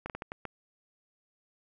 slowing click train, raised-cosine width 0.5 ms, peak -22 dBFS, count 6, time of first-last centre 0.06-0.453 s, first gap 38 ms, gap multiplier 1.37, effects none

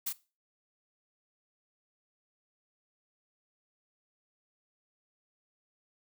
blue noise with echo, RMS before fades -33 dBFS, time 0.06-0.1 s, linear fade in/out 10 ms, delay 30 ms, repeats 1, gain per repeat -4 dB, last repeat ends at 0.13 s, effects noise-tail reverb RT60 0.3 s tail -18 dB re dry

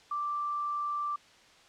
sine tone, 1174.7 Hz, D6, in tune, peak -30 dBFS, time 0.11-1.16 s, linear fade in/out 5 ms, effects white hiss -58 dBFS RMS until 1.68 s + low-pass 5000 Hz 12 dB/octave

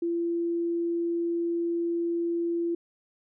sine tone, 340 Hz, F4, 46 cents flat, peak -25 dBFS, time 0.02-2.75 s, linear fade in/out 5 ms, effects none

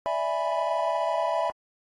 triangle chord, E dominant seventh, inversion third, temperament equal, 587.3 / 659.3 / 830.6 / 987.8 Hz, D5 / E5 / G#5 / B5, 0 / 0 / 0 / 0 cents, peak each -30 / -26 / -31 / -28 dBFS, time 0.06-1.5 s, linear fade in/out 0 ms, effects AAC 32 kbps

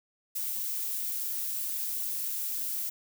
violet noise, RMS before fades -33 dBFS, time 0.35-2.9 s, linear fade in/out 10 ms, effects none

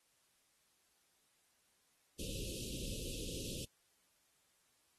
pink band-stop noise, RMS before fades -44 dBFS, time 2.19-3.65 s, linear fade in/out 5 ms, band 560 to 2600 Hz, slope 96 dB/octave, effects white hiss -75 dBFS RMS until 4.98 s + AAC 32 kbps

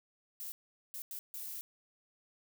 violet noise bursts at uneven times, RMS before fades -43 dBFS, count 4, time 0.4-0.52 / 0.94-1.02 / 1.11-1.19 / 1.34-1.61 s, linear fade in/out 0 ms, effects none

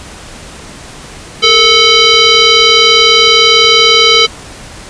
sine tone with frequency modulation, 420 Hz, G#4, 19 cents sharp, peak -3 dBFS, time 1.42-4.27 s, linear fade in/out 20 ms, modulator 880 Hz, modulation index 5, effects pink hiss -30 dBFS RMS until 4.89 s + resampled to 22050 Hz

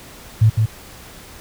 sine tone with echo, 109.8 Hz, A2, 3 cents flat, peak -8 dBFS, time 0.41-0.5 s, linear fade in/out 10 ms, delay 160 ms, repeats 1, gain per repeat -4 dB, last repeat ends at 0.66 s, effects pink hiss -40 dBFS RMS until 1.4 s

